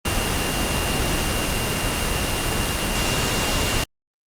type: tone in noise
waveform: sine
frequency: 2794 Hz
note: F7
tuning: in tune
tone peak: -30 dBFS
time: 0.05-3.84 s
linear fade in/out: 5 ms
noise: pink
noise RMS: -22 dBFS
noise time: 0.05-3.84 s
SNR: -11 dB
effects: low-pass 12000 Hz 12 dB/octave + Opus 32 kbps